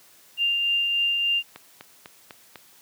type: tone with tremolo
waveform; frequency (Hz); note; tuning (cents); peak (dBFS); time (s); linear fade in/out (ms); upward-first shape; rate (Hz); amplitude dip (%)
sine; 2794; F7; 0; -19; 0.37-1.43; 50; triangle; 3.4; 30
type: click train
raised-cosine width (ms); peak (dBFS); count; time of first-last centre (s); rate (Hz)
0.3; -23; 5; 1.56-2.558; 4.01
effects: white hiss -54 dBFS RMS until 2.81 s + high-pass 100 Hz 12 dB/octave